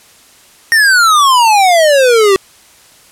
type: exponential sweep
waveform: square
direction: down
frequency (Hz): 1864.7 to 377.9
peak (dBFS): -6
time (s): 0.72-2.36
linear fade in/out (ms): 0
effects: white hiss -43 dBFS RMS until 3.11 s + low-pass 11000 Hz 12 dB/octave